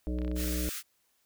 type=harmonic tone; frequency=61.4 Hz; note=B1; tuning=9 cents flat; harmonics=1 / 3 / 5 / 7 / 9 / 10; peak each=-31 / -39 / -36 / -44 / -47 / -48 dBFS; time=0.07-0.69 s; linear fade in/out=0 ms
type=clicks; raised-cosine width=0.3 ms; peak=-32 dBFS; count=10; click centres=0.187 / 0.218 / 0.248 / 0.279 / 0.315 / 0.365 / 0.402 / 0.443 / 0.478 / 0.525 s
type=high-pass noise; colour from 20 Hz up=white; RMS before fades=-38 dBFS; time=0.35-0.83 s; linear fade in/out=50 ms; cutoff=1200 Hz; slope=96 dB/octave
effects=white hiss -72 dBFS RMS until 1.25 s